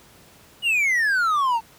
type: exponential sweep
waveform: triangle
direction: down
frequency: 2940 to 879 Hz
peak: -16 dBFS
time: 0.62-1.61 s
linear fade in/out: 50 ms
effects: pink hiss -51 dBFS RMS until 1.78 s + high-pass 60 Hz 12 dB/octave